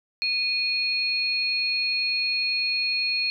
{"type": "tone pair together", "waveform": "sine", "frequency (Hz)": [2472, 4302], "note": ["D#7", "C8"], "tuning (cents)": [-12, 47], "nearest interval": "minor seventh", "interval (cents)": 959, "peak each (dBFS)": -25, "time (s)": [0.22, 3.3], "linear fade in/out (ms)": 0, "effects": []}